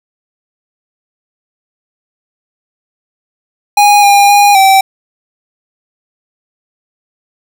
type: tone with pitch steps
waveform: square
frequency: 822 / 807 / 816 / 774 Hz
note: G#5 / G#5 / G#5 / G5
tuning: -18 / -50 / -31 / -22 cents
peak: -4 dBFS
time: 3.77-4.81 s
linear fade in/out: 5 ms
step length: 260 ms
effects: none